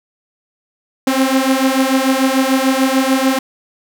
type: beating tone pair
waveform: sawtooth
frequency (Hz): 261.6 / 268.4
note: C4 / C4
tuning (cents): 0 / +44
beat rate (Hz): 6.8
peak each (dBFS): -11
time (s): 1.07-3.39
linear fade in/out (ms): 5
effects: none